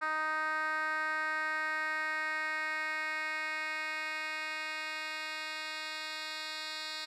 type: tone with band-pass filter sweep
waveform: 10% pulse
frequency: 311.1 Hz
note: D#4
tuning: in tune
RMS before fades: -36 dBFS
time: 0.01-7.06 s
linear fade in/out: 20 ms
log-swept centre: 1400 to 3700 Hz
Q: 2.5
effects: none